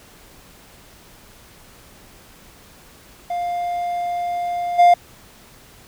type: tone with level steps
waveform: triangle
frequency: 702 Hz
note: F5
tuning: 9 cents sharp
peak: -19 / -6 dBFS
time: 3.3-4.94 s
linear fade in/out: 5 ms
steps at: 4.78 s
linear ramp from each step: 20 ms
effects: pink hiss -47 dBFS RMS until 5.87 s